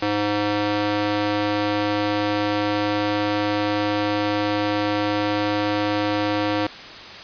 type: tone with high-pass filter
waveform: square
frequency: 103.83 Hz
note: G#2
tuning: in tune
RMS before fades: -22 dBFS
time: 0.02-6.67 s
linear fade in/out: 5 ms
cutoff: 320 Hz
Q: 0.99
effects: white hiss -37 dBFS RMS until 7.23 s + resampled to 11025 Hz